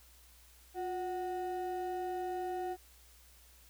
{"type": "ring-modulated tone", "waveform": "triangle", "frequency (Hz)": 550, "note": "C#5", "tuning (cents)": -14, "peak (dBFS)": -30, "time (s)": [0.74, 2.77], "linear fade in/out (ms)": 50, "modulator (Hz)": 193, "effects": ["added 60 Hz sine -61 dBFS peak until 3.69 s", "white hiss -62 dBFS RMS until 3.69 s"]}